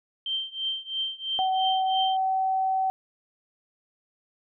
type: tone with tremolo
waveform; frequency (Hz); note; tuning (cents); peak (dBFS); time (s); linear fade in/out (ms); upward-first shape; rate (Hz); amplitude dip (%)
sine; 3136; G7; 0; -24; 0.26-2.17; 2; triangle; 3; 95
type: tone with pitch glide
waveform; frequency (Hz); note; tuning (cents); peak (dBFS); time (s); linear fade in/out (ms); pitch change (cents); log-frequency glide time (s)
sine; 755 to 761.6; F#5 to F#5; +35 to +50; -22; 1.39-2.9; 0; +15; 1.54-2.34
effects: none